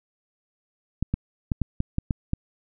clicks, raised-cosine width 5 ms, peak -11 dBFS, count 8, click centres 1.026 / 1.14 / 1.518 / 1.617 / 1.804 / 1.984 / 2.108 / 2.334 s, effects none

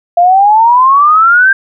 sine exponential sweep, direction up, 683 to 1600 Hz, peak -3 dBFS, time 0.17-1.53 s, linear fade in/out 5 ms, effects none

